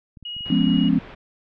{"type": "clicks", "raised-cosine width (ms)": 5, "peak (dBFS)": -31, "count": 12, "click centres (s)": [0.172, 0.227, 0.366, 0.408, 0.464, 0.609, 0.665, 0.702, 0.745, 0.778, 0.839, 0.897]}
{"type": "tone", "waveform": "sine", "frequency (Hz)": 2892, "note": "F#7", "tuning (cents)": -40, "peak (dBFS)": -29, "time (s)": [0.25, 0.89], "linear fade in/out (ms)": 5}
{"type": "low-pass noise", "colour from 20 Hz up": "pink", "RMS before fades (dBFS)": -41, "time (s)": [0.45, 1.15], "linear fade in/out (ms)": 10, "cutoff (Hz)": 3100, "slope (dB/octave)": 24}
{"type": "chord", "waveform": "sine", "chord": "C# dominant seventh", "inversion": "first", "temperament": "just", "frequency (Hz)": [173.24, 207.9, 249.5, 277.2], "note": ["E#3", "G#3", "B3", "C#4"], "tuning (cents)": [-14, 2, 18, 0], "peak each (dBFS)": -21, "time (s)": [0.5, 0.99], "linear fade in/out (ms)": 5}
{"effects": []}